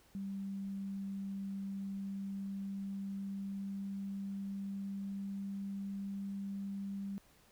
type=tone with pitch glide; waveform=sine; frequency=196.1 to 197.69 Hz; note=G3 to G3; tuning=+1 to +15 cents; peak=-38 dBFS; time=0.15-7.18 s; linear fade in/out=0 ms; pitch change=+14 cents; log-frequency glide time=1.59-6.15 s; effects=pink hiss -66 dBFS RMS until 7.51 s